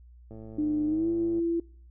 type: click train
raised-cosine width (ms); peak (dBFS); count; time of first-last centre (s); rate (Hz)
2; -32; 120; 0.31-1.392; 110
type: tone with pitch glide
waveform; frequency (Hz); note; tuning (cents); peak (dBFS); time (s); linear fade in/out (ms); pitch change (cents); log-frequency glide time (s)
sine; 301.5 to 336.5; D4 to E4; +46 to +36; -24; 0.58-1.6; 5; +190; 0.86-1.09
effects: noise-tail reverb RT60 0.5 s tail -24 dB re dry + added 60 Hz sine -49 dBFS peak until 1.9 s